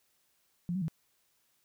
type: tone with pitch steps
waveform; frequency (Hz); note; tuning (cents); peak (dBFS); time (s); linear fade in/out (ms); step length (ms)
sine; 174.5 / 190.6 / 160; F3 / G3 / D#3; -1 / -48 / +49; -30; 0.69-0.882; 0; 64
effects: white hiss -73 dBFS RMS until 1.64 s